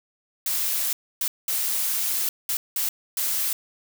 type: noise bursts at uneven times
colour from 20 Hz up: blue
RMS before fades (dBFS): -25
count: 6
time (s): 0.46-0.93 / 1.21-1.28 / 1.48-2.29 / 2.49-2.57 / 2.76-2.89 / 3.17-3.53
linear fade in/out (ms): 2
effects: none